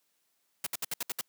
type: noise bursts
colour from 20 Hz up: white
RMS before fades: -33 dBFS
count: 7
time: 0.64-1.211 s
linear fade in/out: 2 ms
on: 25 ms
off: 66 ms
effects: white hiss -75 dBFS RMS until 1.28 s + high-pass 150 Hz 12 dB/octave